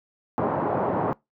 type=band-pass noise; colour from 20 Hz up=white; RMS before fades=-25 dBFS; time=0.38-1.13 s; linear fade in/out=0 ms; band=110 to 940 Hz; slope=24 dB/octave; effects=noise-tail reverb RT60 0.2 s tail -24 dB re dry